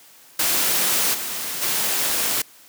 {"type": "noise with level steps", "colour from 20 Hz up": "white", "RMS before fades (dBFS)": [-20, -28, -22], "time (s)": [0.39, 2.42], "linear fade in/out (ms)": 5, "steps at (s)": [1.13, 1.61], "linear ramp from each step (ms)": 20, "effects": ["white hiss -49 dBFS RMS until 2.68 s", "high-pass 150 Hz 12 dB/octave"]}